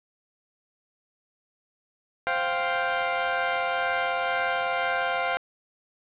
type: chord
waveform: 20% pulse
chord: C suspended fourth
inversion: none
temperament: equal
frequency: 523.3 / 698.5 / 784 Hz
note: C5 / F5 / G5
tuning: 0 / 0 / 0 cents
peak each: -25 / -22 / -25 dBFS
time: 2.27-5.37 s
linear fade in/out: 0 ms
effects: resampled to 8000 Hz + 7-bit